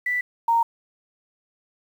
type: tone pair in turn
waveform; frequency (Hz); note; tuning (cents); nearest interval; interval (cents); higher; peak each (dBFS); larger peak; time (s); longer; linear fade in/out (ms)
sine; 1975.5 / 925.9; B6 / A#5; 0 / -12; octave + minor second; 1312; first; -21 / -16; second; 0.06-0.21 / 0.48-0.63; neither; 5
effects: 8-bit